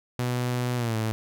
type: tone with pitch glide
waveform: sawtooth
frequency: 123.47 to 110.64 Hz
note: B2 to A2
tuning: 0 to +10 cents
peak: -21 dBFS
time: 0.19-1.12 s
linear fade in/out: 0 ms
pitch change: -190 cents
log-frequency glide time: 0.76-0.96 s
effects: none